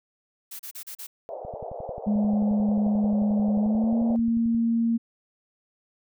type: noise bursts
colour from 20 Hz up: blue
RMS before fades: -38 dBFS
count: 5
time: 0.51-1.07 s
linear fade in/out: 10 ms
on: 84 ms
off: 35 ms
type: band-pass noise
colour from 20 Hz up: white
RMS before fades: -36 dBFS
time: 1.29-4.16 s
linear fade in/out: 0 ms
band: 460 to 730 Hz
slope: 48 dB/octave
type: click train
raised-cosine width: 5 ms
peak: -29 dBFS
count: 36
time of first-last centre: 1.45-4.547 s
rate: 11.3 Hz
type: tone with pitch glide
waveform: sine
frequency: 208.9 to 230.5 Hz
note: G#3 to A#3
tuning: +10 to -19 cents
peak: -20 dBFS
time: 2.06-4.98 s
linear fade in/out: 20 ms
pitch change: +171 cents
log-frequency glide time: 3.59-3.97 s
effects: none